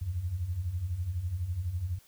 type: beating tone pair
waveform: sine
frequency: 79.7 / 91.7 Hz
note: D#2 / F#2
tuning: +42 / -15 cents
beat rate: 12 Hz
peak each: -37 / -31 dBFS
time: 0.01-1.99 s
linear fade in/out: 10 ms
effects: white hiss -61 dBFS RMS until 2.07 s

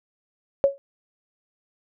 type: tone with exponential decay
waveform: sine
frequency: 554.4 Hz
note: C#5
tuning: in tune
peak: -10 dBFS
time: 0.64-0.78 s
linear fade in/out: 0 ms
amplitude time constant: 30 ms
effects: none

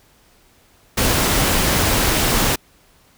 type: noise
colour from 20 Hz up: pink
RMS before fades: -17 dBFS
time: 0.97-2.56 s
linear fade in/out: 10 ms
effects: pink hiss -54 dBFS RMS until 3.17 s

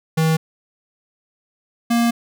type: tone pair in turn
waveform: square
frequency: 160 / 234.6 Hz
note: D#3 / A#3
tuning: +49 / +11 cents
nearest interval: perfect fifth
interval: 662 cents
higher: second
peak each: -15 dBFS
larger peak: neither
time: 0.17-0.37 / 1.9-2.11 s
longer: second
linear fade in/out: 10 ms
effects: none

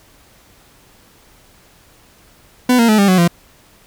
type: tone with pitch steps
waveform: 40% pulse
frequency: 250 / 231.9 / 215.1 / 199.57 / 185.14 / 171.74 Hz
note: B3 / A#3 / A3 / G3 / F#3 / F3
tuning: +21 / -9 / -39 / +31 / +1 / -29 cents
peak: -8 dBFS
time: 2.69-3.278 s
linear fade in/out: 5 ms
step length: 98 ms
effects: pink hiss -49 dBFS RMS until 3.86 s

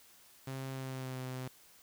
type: tone with pitch glide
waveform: sawtooth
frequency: 133.2 to 128.81 Hz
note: C3 to C3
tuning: +31 to -27 cents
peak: -35 dBFS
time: 0.47-1.48 s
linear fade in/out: 5 ms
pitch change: -58 cents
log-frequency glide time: 0.71-1.2 s
effects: white hiss -61 dBFS RMS until 1.82 s

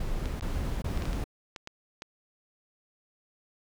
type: noise bursts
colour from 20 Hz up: brown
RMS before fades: -31 dBFS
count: 3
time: 0-1.242 s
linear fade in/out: 5 ms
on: 400 ms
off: 21 ms
type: clicks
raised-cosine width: 0.2 ms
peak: -23 dBFS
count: 9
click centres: 0.257 / 0.41 / 0.975 / 1.022 / 1.055 / 1.131 / 1.562 / 1.674 / 2.021 s
effects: none

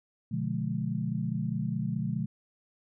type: chord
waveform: sine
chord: B diminished seventh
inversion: none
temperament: just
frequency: 123.47 / 148.16 / 177.8 / 213.4 Hz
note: B2 / D3 / F3 / Ab3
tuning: 0 / +16 / +31 / +47 cents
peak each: -34 dBFS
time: 0.31-2.26 s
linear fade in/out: 10 ms
effects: none

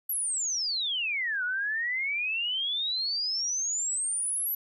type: exponential two-way sweep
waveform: sine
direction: down then up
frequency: 12000 to 1438 to 12000 Hz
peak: -27 dBFS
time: 0.09-4.55 s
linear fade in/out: 5 ms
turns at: 1.44 s
effects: none

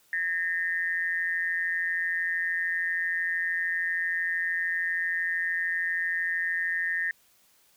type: tone with amplitude modulation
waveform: sine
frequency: 1828 Hz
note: A#6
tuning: 34 cents flat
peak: -22 dBFS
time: 0.13-7.11 s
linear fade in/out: 2 ms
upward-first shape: sine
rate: 173 Hz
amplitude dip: 80%
effects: white hiss -63 dBFS RMS until 7.76 s

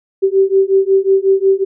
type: beating tone pair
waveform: sine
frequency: 384.5 / 390 Hz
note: G4 / G4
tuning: -33 / -9 cents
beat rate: 5.5 Hz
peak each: -12 dBFS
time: 0.22-1.65 s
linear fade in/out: 20 ms
effects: none

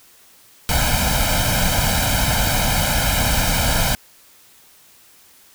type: noise with comb filter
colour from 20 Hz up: pink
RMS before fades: -18 dBFS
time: 0.69-3.95 s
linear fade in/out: 0 ms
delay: 1.3 ms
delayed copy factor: +1
effects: white hiss -50 dBFS RMS until 5.54 s

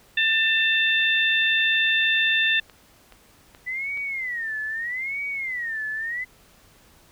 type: harmonic tone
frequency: 893 Hz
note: A5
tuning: 25 cents sharp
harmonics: 2 / 3 / 4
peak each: -21 / -23 / -24 dBFS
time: 0.17-2.6 s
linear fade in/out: 5 ms
type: click train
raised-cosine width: 0.3 ms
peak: -29 dBFS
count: 9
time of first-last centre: 0.57-3.974 s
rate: 2.35 Hz
type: tone with vibrato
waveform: sine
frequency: 1975.5 Hz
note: B6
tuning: in tune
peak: -26 dBFS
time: 3.66-6.25 s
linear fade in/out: 20 ms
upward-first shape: sine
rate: 0.79 Hz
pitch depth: 230 cents each way
effects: pink hiss -55 dBFS RMS until 7.11 s

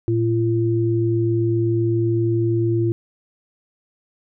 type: tone pair together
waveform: sine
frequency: 114 / 341.6 Hz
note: A#2 / F4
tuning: -38 / -38 cents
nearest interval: octave + perfect fifth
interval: 1900 cents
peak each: -19 dBFS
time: 0.08-2.92 s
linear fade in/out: 0 ms
effects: none

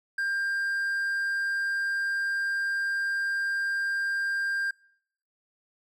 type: tone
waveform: triangle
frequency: 1595 Hz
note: G6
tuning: 30 cents sharp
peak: -24 dBFS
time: 0.18-4.71 s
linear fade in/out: 5 ms
effects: noise-tail reverb RT60 0.7 s tail -25 dB re dry

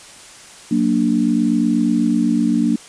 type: chord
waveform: sine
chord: Gb augmented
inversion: none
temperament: equal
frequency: 185 / 233.1 / 293.7 Hz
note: Gb3 / Bb3 / D4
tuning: 0 / 0 / 0 cents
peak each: -21 / -16 / -18 dBFS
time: 0.71-2.76 s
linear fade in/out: 5 ms
effects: white hiss -40 dBFS RMS until 2.88 s + resampled to 22050 Hz

